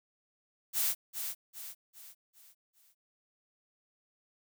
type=noise with echo; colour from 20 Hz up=blue; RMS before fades=-30 dBFS; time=0.73-0.95 s; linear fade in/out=50 ms; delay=400 ms; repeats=5; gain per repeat=-7 dB; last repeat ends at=2.95 s; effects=none